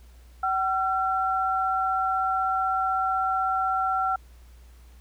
sine tone pair together, 760.9 / 1358 Hz, F#5 / F6, +48 / -49 cents, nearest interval minor seventh, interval 1003 cents, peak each -25 dBFS, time 0.43-4.16 s, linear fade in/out 5 ms, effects added 60 Hz sine -47 dBFS peak until 5 s + pink hiss -60 dBFS RMS until 5 s

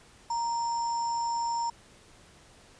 sine tone with sample-and-hold, 932.3 Hz, A#5, in tune, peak -27 dBFS, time 0.3-1.7 s, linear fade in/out 5 ms, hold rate 6300 Hz, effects pink hiss -56 dBFS RMS until 2.79 s + resampled to 22050 Hz

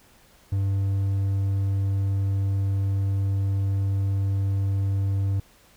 triangle tone, 98 Hz, G2, in tune, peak -19 dBFS, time 0.52-5.4 s, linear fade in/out 5 ms, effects pink hiss -56 dBFS RMS until 5.76 s

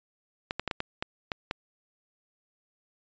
clicks, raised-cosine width 0.3 ms, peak -14 dBFS, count 8, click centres 0.509 / 0.596 / 0.677 / 0.712 / 0.804 / 1.025 / 1.318 / 1.511 s, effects resampled to 16000 Hz

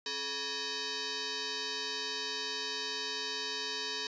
sine tone with frequency modulation, 428.8 Hz, A4, 45 cents flat, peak -34 dBFS, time 0.06-4.07 s, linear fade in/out 2 ms, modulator 699 Hz, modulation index 7.4, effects resampled to 16000 Hz

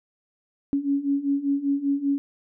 sine beating tone pair, 277.2 / 282.3 Hz, C#4 / C#4, 0 / +32 cents, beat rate 5.1 Hz, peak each -26 / -23 dBFS, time 0.73-2.18 s, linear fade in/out 0 ms, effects none

